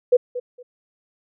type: tone with echo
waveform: sine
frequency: 493.9 Hz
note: B4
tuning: in tune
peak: -10 dBFS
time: 0.12-0.17 s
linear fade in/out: 10 ms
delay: 230 ms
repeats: 2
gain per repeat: -14 dB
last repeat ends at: 0.63 s
effects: none